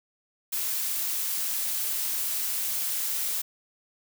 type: noise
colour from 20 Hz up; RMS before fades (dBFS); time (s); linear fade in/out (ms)
blue; -29; 0.52-3.42; 10
effects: none